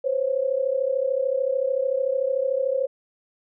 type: tone pair together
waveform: sine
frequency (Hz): 511 / 544.5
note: C5 / C#5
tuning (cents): -41 / -31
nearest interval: minor second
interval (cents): 110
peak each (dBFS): -24 / -23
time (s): 0.04-2.87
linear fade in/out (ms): 10
effects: none